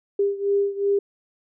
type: beating tone pair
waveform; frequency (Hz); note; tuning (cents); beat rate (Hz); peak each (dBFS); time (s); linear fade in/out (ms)
sine; 399.9 / 402.6; G4 / G4; +35 / +46; 2.7; -21 / -24; 0.19-0.99; 5
effects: none